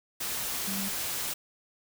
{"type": "tone in noise", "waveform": "sine", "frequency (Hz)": 196, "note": "G3", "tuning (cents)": 0, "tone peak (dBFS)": -34, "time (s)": [0.67, 0.89], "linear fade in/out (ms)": 10, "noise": "white", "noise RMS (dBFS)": -33, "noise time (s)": [0.2, 1.34], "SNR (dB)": -4, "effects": []}